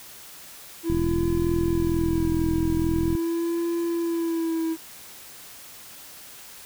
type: tone with vibrato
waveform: triangle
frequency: 331.6 Hz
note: E4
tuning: 10 cents sharp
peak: -21 dBFS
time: 0.83-4.77 s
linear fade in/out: 50 ms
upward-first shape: sine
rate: 0.43 Hz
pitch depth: 41 cents each way
type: click train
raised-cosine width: 5 ms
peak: -15 dBFS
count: 96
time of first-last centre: 0.9-3.151 s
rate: 42.2 Hz
effects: white hiss -44 dBFS RMS until 6.65 s